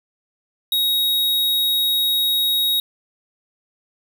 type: tone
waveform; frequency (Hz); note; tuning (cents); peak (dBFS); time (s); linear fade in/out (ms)
square; 3780; A#7; +23; -17; 0.72-2.8; 2
effects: none